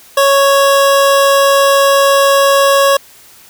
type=tone; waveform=25% pulse; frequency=554 Hz; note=C#5; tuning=1 cent flat; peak=-3 dBFS; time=0.17-2.97 s; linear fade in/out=5 ms; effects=white hiss -41 dBFS RMS until 3.49 s